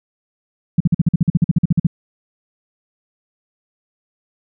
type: tone bursts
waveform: sine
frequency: 167.2 Hz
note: E3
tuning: 25 cents sharp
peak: -8 dBFS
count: 16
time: 0.78-1.869 s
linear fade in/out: 5 ms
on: 24 ms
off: 47 ms
effects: none